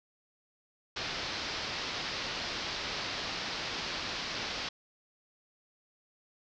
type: low-pass noise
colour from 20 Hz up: white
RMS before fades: -37 dBFS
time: 0.96-4.69 s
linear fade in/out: 5 ms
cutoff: 5300 Hz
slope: 48 dB/octave
effects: none